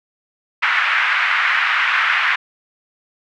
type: band-pass noise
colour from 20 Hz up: white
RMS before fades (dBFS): -17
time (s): 0.62-2.36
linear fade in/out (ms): 10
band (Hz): 1200 to 2200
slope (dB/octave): 24
effects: none